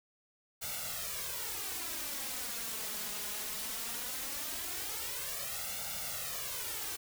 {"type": "noise with flanger", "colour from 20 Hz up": "white", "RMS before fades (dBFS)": -39, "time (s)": [0.61, 6.97], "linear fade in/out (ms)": 20, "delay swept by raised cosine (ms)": [1.4, 4.8], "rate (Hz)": 0.19, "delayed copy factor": 0.85, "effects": []}